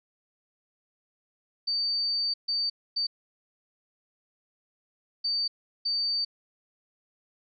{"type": "tone bursts at uneven times", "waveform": "sine", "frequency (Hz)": 4600, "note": "D8", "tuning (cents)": -37, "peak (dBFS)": -25, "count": 5, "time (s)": [[1.67, 2.34], [2.48, 2.7], [2.96, 3.07], [5.24, 5.48], [5.85, 6.25]], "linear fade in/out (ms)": 10, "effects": []}